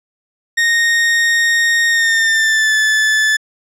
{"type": "tone with pitch glide", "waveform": "40% pulse", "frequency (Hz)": [1855, 1740.8], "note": ["A#6", "A6"], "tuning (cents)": [-9, -19], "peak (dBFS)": -10, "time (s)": [0.57, 3.37], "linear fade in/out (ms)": 10, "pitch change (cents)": -110, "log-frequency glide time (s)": [1.89, 2.75], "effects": ["low-pass 9000 Hz 12 dB/octave"]}